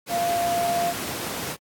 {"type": "tone in noise", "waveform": "sine", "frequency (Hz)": 692, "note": "F5", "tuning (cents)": -16, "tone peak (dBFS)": -21, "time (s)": [0.09, 0.94], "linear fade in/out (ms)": 50, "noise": "pink", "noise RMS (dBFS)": -30, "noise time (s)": [0.06, 1.57], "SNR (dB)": 6, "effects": ["high-pass 150 Hz 12 dB/octave", "AAC 64 kbps"]}